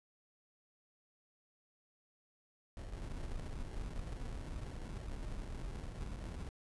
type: noise with sample-and-hold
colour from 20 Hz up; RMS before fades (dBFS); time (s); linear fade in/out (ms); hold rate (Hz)
brown; -43; 2.77-6.49; 2; 1225
effects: resampled to 24000 Hz